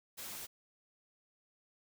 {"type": "noise", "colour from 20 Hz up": "white", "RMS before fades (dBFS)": -45, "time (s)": [0.17, 0.47], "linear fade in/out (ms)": 20, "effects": []}